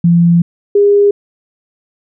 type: tone pair in turn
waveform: sine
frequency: 170.9 / 406.5 Hz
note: F3 / G#4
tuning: -37 / -37 cents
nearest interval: octave + minor third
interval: 1500 cents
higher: second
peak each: -5 dBFS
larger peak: neither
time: 0.04-0.42 / 0.75-1.11 s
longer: first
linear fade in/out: 5 ms
effects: none